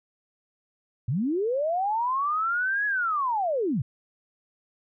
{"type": "linear two-way sweep", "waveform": "sine", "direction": "up then down", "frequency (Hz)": [103.83, 1698, 103.83], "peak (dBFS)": -23, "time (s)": [1.08, 3.82], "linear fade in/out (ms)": 5, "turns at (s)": 2.86, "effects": []}